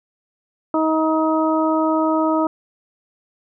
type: harmonic tone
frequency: 316.3 Hz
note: D#4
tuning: 29 cents sharp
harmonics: 1 / 2 / 3 / 4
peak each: -18 / -21 / -23 / -24 dBFS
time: 0.74-2.47 s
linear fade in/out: 2 ms
effects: none